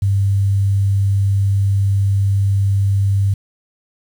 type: tone with quantisation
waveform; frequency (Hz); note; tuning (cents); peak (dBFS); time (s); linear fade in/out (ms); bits
sine; 98.8; G2; +14; -12; 0.02-3.34; 5; 7
effects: none